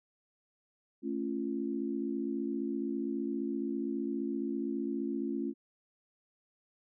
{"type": "chord", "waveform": "sine", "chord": "A augmented", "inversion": "none", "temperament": "just", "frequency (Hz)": [220, 275, 343.8], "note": ["A3", "C#4", "E#4"], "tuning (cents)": [0, -14, -27], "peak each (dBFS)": [-37, -35, -37], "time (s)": [1.02, 5.54], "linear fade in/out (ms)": 50, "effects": []}